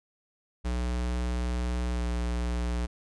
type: tone with pitch glide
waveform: square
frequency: 60.8 to 59.76 Hz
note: B1 to A#1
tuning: -26 to +44 cents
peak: -28 dBFS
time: 0.64-2.87 s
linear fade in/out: 20 ms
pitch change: -30 cents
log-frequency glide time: 1.93-2 s
effects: resampled to 22050 Hz